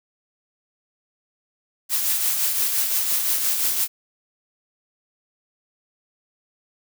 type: noise with tremolo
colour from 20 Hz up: blue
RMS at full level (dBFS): -20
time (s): 1.89-3.88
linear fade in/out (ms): 50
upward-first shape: triangle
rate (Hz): 5.8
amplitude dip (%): 45
effects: none